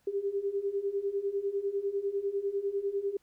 sine beating tone pair, 392.3 / 402.3 Hz, G4 / G4, +1 / +45 cents, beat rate 10 Hz, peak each -34 / -31 dBFS, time 0.07-3.17 s, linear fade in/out 5 ms, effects pink hiss -71 dBFS RMS until 3.22 s

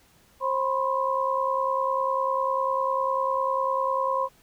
sine tone cluster, 532 / 996 / 1066 Hz, C5 / B5 / C6, +29 / +14 / +32 cents, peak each -27 dBFS, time 0.4-4.29 s, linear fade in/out 50 ms, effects pink hiss -59 dBFS RMS until 4.42 s

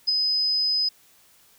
sine tone with ADSR envelope, 5030 Hz, D#8, 18 cents sharp, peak -16 dBFS, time 0.07-0.89 s, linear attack 18 ms, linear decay 12 ms, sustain -4 dB, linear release 7 ms, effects white hiss -57 dBFS RMS until 1.58 s

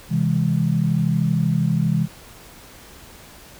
sine chord, C augmented, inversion none, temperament just, 130.81 / 163.52 / 204.4 Hz, C3 / E3 / G#3, 0 / -14 / -27 cents, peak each -22 / -19 / -23 dBFS, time 0.09-2.08 s, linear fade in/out 50 ms, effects pink hiss -44 dBFS RMS until 3.59 s

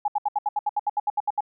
sine tone bursts, 832 Hz, G#5, 3 cents sharp, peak -20 dBFS, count 14, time 0.05-1.407 s, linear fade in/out 5 ms, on 31 ms, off 71 ms, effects none

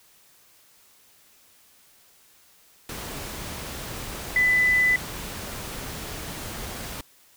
sine tone in noise, 1998 Hz, B6, 20 cents sharp, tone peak -17 dBFS, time 4.36-4.96 s, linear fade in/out 2 ms, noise pink, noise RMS -35 dBFS, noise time 2.89-7.01 s, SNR +15 dB, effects white hiss -57 dBFS RMS until 7.36 s

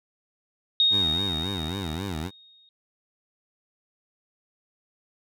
sine tone with exponential decay, 3726 Hz, A#7, 2 cents flat, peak -16 dBFS, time 0.8-2.69 s, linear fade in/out 1 ms, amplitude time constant 410 ms
15% pulse tone with vibrato, 87.7 Hz, F2, 8 cents sharp, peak -23 dBFS, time 0.9-2.31 s, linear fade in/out 50 ms, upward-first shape sine, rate 3.7 Hz, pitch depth 240 cents each way
effects none

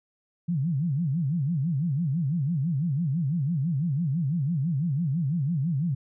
sine tone with vibrato, 152.7 Hz, D#3, 32 cents flat, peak -23 dBFS, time 0.48-5.95 s, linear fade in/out 10 ms, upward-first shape sine, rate 6 Hz, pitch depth 270 cents each way, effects none

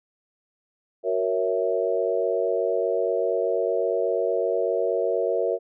sine chord, F# dominant seventh, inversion none, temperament equal, 370 / 466.2 / 554.4 / 659.3 Hz, F#4 / A#4 / C#5 / E5, 0 / 0 / 0 / 0 cents, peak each -28 / -25 / -27 / -27 dBFS, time 1.03-5.59 s, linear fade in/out 50 ms, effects none

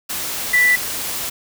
sine tone in noise, 1975.5 Hz, B6, in tune, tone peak -11 dBFS, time 0.53-0.76 s, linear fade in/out 10 ms, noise white, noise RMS -25 dBFS, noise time 0.09-1.3 s, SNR +11 dB, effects none

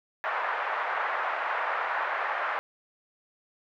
white band-pass noise, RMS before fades -30 dBFS, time 0.24-2.59 s, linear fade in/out 0 ms, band 630 to 1700 Hz, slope 24 dB/octave, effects none

